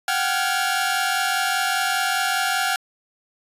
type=tone cluster; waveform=sawtooth; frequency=732 / 777 / 1394 / 1680 Hz; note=F#5 / G5 / F6 / G#6; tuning=-19 / -16 / -4 / +19 cents; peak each=-23 / -21 / -21 / -24 dBFS; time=0.08-2.76 s; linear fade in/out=2 ms; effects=resampled to 32000 Hz